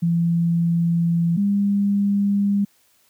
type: tone pair in turn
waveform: sine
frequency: 169.1 / 201.1 Hz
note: E3 / G3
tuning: +44 / +44 cents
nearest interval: minor third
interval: 300 cents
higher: second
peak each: -16 dBFS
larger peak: neither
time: 0.02-1.37 / 1.37-2.65 s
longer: first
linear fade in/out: 10 ms
effects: white hiss -60 dBFS RMS until 3.09 s + high-pass 60 Hz 12 dB/octave